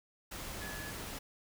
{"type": "tone in noise", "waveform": "sine", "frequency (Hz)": 1701, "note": "G#6", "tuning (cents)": 41, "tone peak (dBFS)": -45, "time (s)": [0.61, 0.91], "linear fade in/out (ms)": 10, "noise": "pink", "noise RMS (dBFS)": -43, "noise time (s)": [0.31, 1.19], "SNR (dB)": -5, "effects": []}